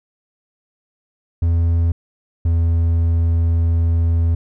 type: tone pair in turn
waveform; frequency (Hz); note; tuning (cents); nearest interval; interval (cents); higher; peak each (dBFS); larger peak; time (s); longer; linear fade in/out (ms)
triangle; 84 / 83.42; E2 / E2; +33 / +21; unison; 12; first; -11; neither; 1.42-1.92 / 2.45-4.35; second; 5
effects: none